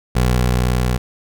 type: tone with level ramp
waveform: 20% pulse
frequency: 61.74 Hz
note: B1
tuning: in tune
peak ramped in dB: -8 to -11 dBFS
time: 0.15-0.98 s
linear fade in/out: 10 ms
effects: none